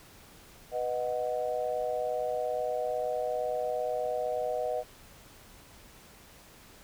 sine chord, B major, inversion none, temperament equal, 493.9 / 622.3 / 740 Hz, B4 / D#5 / F#5, 0 / 0 / 0 cents, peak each -33 / -32 / -35 dBFS, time 0.71-4.84 s, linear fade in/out 50 ms, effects pink hiss -54 dBFS RMS until 6.83 s

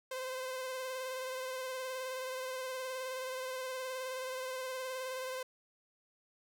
sawtooth tone with vibrato, 517 Hz, C5, 21 cents flat, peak -34 dBFS, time 0.11-5.43 s, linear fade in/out 5 ms, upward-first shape sine, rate 19 Hz, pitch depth 27 cents each way, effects none

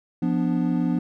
triangle chord, B diminished, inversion second, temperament equal, 174.61 / 246.9 / 293.7 Hz, F3 / B3 / D4, 0 / 0 / 0 cents, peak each -22 / -22 / -24 dBFS, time 0.22-0.99 s, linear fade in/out 5 ms, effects none

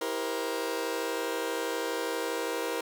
sawtooth chord, C dominant seventh, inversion first, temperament just, 327 / 392.4 / 470.9 / 523.3 Hz, E4 / G4 / Bb4 / C5, -14 / +2 / +18 / 0 cents, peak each -33 / -34 / -29 / -33 dBFS, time 0.01-2.81 s, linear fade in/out 5 ms, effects none

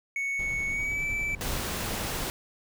triangle tone with pitch glide, 2217 to 2318 Hz, C#7 to D7, 0 to -23 cents, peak -26 dBFS, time 0.16-1.35 s, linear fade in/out 2 ms, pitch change +77 cents, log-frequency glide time 0.69-1.04 s
brown noise with tremolo, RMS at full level -37 dBFS, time 0.39-1.6 s, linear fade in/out 2 ms, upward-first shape square, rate 10 Hz, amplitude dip 25%
pink noise, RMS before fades -32 dBFS, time 1.41-2.3 s, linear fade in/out 0 ms
effects none

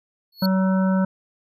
square tone with exponential growth, 4371 Hz, C#8, 25 cents flat, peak -22 dBFS, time 0.32-0.46 s, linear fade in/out 5 ms, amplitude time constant 29 ms
harmonic tone, 189.2 Hz, F#3, 39 cents sharp, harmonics 1 / 3 / 5 / 7 / 8, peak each -17 / -27 / -31 / -34 / -35 dBFS, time 0.42-1.05 s, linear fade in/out 5 ms
effects none

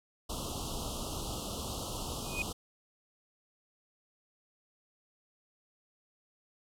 pink band-stop noise, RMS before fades -38 dBFS, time 0.29-2.53 s, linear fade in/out 10 ms, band 1300 to 2800 Hz, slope 96 dB/octave
triangle tone with exponential growth, 2489 Hz, D#7, in tune, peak -27 dBFS, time 2.21-2.42 s, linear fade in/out 2 ms, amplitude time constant 45 ms
effects low-pass 12000 Hz 12 dB/octave

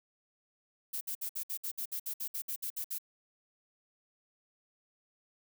violet noise bursts, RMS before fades -37 dBFS, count 15, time 0.93-2.985 s, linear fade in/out 10 ms, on 81 ms, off 60 ms, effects none

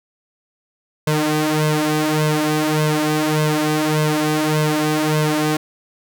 sawtooth tone with flanger, 153.2 Hz, D#3, 27 cents flat, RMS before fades -18 dBFS, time 1.07-5.57 s, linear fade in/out 5 ms, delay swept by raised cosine 1.9 to 4 ms, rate 1.7 Hz, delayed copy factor +0.9, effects none

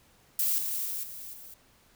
violet noise with level steps, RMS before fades -27 / -32 / -34 / -42 / -47 dBFS, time 0.39-1.54 s, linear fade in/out 2 ms, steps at 0.58 / 0.85 / 1.03 / 1.33 s, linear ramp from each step 5 ms, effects pink hiss -62 dBFS RMS until 1.95 s

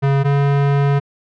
square tone pair in turn, 138.59 / 141.09 Hz, C#3 / C#3, 0 / +31 cents, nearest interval unison, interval 31 cents, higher second, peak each -13 dBFS, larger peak neither, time 0.02-0.24 / 0.24-1 s, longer second, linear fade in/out 20 ms, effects low-pass 2000 Hz 12 dB/octave

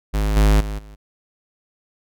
square tone with level steps, 51.91 Hz, G#1, in tune, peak -18 / -12 / -25 / -39 dBFS, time 0.13-0.96 s, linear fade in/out 20 ms, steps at 0.36 / 0.6 / 0.78 s, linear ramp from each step 10 ms, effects none

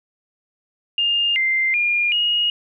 sine tone with pitch steps, 2818 / 2088 / 2414 / 2876 Hz, F7 / C7 / D7 / F#7, +15 / -4 / +47 / -50 cents, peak -16 dBFS, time 0.98-2.5 s, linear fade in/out 2 ms, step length 380 ms, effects none

